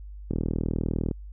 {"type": "click train", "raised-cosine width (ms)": 3, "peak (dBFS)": -14, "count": 33, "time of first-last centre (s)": [0.31, 1.112], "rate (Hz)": 39.9, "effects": ["added 50 Hz sine -38 dBFS peak until 1.32 s"]}